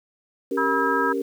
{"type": "chord", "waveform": "sine", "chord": "G diminished", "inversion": "second", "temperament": "equal", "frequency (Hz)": [277.2, 392, 466.2], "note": ["Db4", "G4", "Bb4"], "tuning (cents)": [0, 0, 0], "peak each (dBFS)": -27, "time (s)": [0.51, 1.22], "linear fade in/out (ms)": 5}
{"type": "harmonic tone", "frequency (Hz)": 323.3, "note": "E4", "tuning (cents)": -34, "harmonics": [3, 4, 5], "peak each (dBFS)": [-25, -25, -25], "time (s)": [0.57, 1.13], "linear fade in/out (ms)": 10}
{"effects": ["8-bit"]}